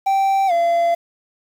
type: tone with pitch glide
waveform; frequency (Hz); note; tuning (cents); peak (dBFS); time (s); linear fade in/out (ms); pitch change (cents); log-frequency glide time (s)
triangle; 780 to 683; G5 to F5; -9 to -39; -12; 0.06-0.95; 10; -230; 0.47-0.52
effects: 7-bit